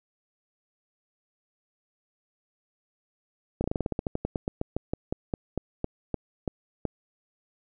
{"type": "slowing click train", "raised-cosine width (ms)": 2, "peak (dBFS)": -14, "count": 24, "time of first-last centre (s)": [3.61, 6.853], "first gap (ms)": 31, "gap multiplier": 1.12, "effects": []}